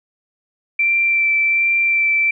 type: tone with vibrato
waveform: sine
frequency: 2345 Hz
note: D7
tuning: 3 cents flat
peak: -13 dBFS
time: 0.79-2.31 s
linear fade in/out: 5 ms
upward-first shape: sine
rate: 1.3 Hz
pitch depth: 12 cents each way
effects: none